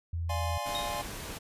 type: tone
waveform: sine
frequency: 84 Hz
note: E2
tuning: 33 cents sharp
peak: -30 dBFS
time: 0.13-0.58 s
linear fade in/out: 5 ms
type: chord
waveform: square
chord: D half-diminished seventh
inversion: none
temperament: equal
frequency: 587.3 / 698.5 / 830.6 / 1046.5 Hz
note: D5 / F5 / Ab5 / C6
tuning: 0 / 0 / 0 / 0 cents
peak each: -40 / -40 / -38 / -39 dBFS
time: 0.29-1.02 s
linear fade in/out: 10 ms
type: noise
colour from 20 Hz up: pink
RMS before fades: -40 dBFS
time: 0.65-1.39 s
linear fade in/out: 20 ms
type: tone with exponential decay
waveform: triangle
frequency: 3729 Hz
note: A#7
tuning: in tune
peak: -29 dBFS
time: 0.75-1.05 s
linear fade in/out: 0 ms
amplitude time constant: 64 ms
effects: resampled to 32000 Hz